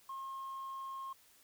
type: tone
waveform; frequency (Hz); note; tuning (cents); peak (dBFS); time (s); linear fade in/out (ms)
sine; 1073; C6; +43; -39; 0.09-1.13; 5
effects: tanh soft clip ceiling -39 dBFS + white hiss -65 dBFS RMS until 1.43 s